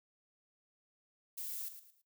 violet noise with echo, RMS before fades -42 dBFS, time 1.37-1.69 s, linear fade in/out 10 ms, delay 110 ms, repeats 3, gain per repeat -10 dB, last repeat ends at 2.02 s, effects noise-tail reverb RT60 0.2 s tail -20 dB re dry

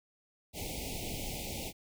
pink band-stop noise, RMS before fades -39 dBFS, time 0.53-1.73 s, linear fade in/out 50 ms, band 860 to 2100 Hz, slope 96 dB/octave, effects none

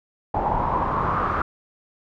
pink noise with low-pass filter sweep, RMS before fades -23 dBFS, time 0.34-1.42 s, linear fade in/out 5 ms, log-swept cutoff 830 to 1300 Hz, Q 6.4, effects none

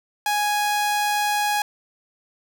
sawtooth tone, 830.6 Hz, G#5, in tune, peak -16 dBFS, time 0.26-1.62 s, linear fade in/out 2 ms, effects 9-bit

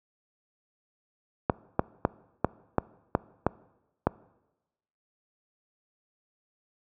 clicks, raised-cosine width 1 ms, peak -7 dBFS, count 8, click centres 1.498 / 1.794 / 2.051 / 2.446 / 2.783 / 3.151 / 3.466 / 4.07 s, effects noise-tail reverb RT60 1.0 s tail -22 dB re dry + high-pass 60 Hz 12 dB/octave

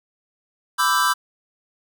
square chord, E minor seventh, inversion second, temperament equal with one note detuned, 998.1 / 1174.7 / 1318.5 / 1568 Hz, B5 / D6 / E6 / G6, +18 / 0 / 0 / 0 cents, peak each -23 dBFS, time 0.78-1.14 s, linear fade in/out 20 ms, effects none

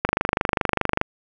click train, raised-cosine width 0.5 ms, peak -3 dBFS, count 25, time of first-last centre 0.05-1.014 s, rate 24.9 Hz, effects none

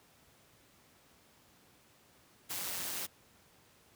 white noise with amplitude modulation, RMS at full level -36 dBFS, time 2.49-3.07 s, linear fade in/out 20 ms, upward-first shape sine, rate 183 Hz, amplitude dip 60%, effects pink hiss -64 dBFS RMS until 3.95 s + high-pass 80 Hz 12 dB/octave

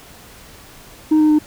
sine tone with pitch steps, 310 / 306.8 / 303.6 Hz, D#4 / D#4 / D#4, -6 / -24 / -42 cents, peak -7 dBFS, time 1.11-1.389 s, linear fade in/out 10 ms, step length 93 ms, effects tanh soft clip ceiling -9 dBFS + pink hiss -42 dBFS RMS until 1.46 s

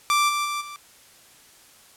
sawtooth tone with level steps, 1174.7 Hz, D6, in tune, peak -14 / -19 / -22 / -32 dBFS, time 0.1-0.76 s, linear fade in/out 0 ms, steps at 0.28 / 0.44 / 0.6 s, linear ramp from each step 20 ms, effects white hiss -52 dBFS RMS until 1.96 s + low-pass 12000 Hz 12 dB/octave

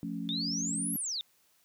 sine chord, F augmented, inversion none, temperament equal, 174.61 / 220 / 277.2 Hz, F3 / A3 / C#4, 0 / 0 / 0 cents, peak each -38 dBFS, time 0.03-0.96 s, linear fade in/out 0 ms
sine exponential two-way sweep, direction up then down, 3520 to 11840 to 3520 Hz, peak -32 dBFS, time 0.29-1.21 s, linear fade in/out 0 ms, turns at 0.96 s
effects white hiss -68 dBFS RMS until 1.64 s + high-pass 60 Hz 12 dB/octave

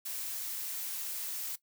blue noise, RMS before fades -38 dBFS, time 0.05-1.56 s, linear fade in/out 10 ms, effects noise-tail reverb RT60 0.1 s tail -17 dB re dry

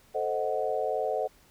sine chord, A diminished seventh, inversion none, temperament equal, 440 / 523.3 / 622.3 / 740 Hz, A4 / C5 / Eb5 / Gb5, 0 / 0 / 0 / 0 cents, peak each -32 dBFS, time 0.14-1.28 s, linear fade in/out 20 ms, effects pink hiss -60 dBFS RMS until 1.5 s

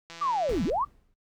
click train, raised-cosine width 0.2 ms, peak -26 dBFS, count 101, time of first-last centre 0.1-0.699 s, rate 167 Hz
sine linear two-way sweep, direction down then up, 1210 to 152.8 to 1210 Hz, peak -24 dBFS, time 0.21-0.85 s, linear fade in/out 10 ms, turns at 0.64 s
brown noise with exponential decay, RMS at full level -30 dBFS, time 0.49-1.14 s, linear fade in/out 1 ms, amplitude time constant 140 ms
effects noise-tail reverb RT60 0.1 s tail -19 dB re dry

